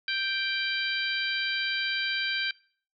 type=harmonic tone; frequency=784 Hz; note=G5; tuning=in tune; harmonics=2 / 3 / 4 / 5 / 6; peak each=-31 / -33 / -34 / -35 / -36 dBFS; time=0.08-2.51 s; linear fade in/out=2 ms; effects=noise-tail reverb RT60 0.5 s tail -23 dB re dry